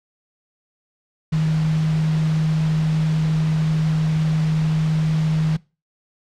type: tone in noise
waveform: sine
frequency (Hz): 157.3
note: D#3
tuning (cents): +19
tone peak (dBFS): -16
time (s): 1.32-5.57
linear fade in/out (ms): 10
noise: pink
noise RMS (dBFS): -34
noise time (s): 1.32-5.57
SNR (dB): +15
effects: noise-tail reverb RT60 0.3 s tail -22 dB re dry + low-pass 5000 Hz 12 dB/octave